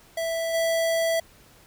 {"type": "tone with level steps", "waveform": "square", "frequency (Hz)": 659.3, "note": "E5", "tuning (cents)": 0, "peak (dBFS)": [-26, -22], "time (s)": [0.17, 1.2], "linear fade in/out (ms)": 5, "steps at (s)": 0.53, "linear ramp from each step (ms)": 20, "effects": ["pink hiss -54 dBFS RMS until 1.66 s"]}